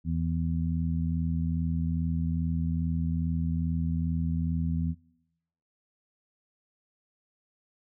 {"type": "harmonic tone", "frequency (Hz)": 82.41, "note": "E2", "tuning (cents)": 0, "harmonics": [1, 2, 3], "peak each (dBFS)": [-30, -29, -34], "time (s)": [0.04, 4.95], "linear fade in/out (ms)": 50, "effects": ["noise-tail reverb RT60 0.8 s tail -21 dB re dry"]}